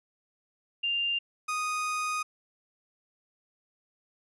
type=tone pair in turn; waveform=sine / 30% pulse; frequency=2794 / 1241.9 Hz; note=F7 / D#6; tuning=0 / -4 cents; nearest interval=octave + major second; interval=1404 cents; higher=first; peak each=-26 dBFS; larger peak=neither; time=0.83-1.19 / 1.48-2.23 s; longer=second; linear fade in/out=10 ms; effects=resampled to 24000 Hz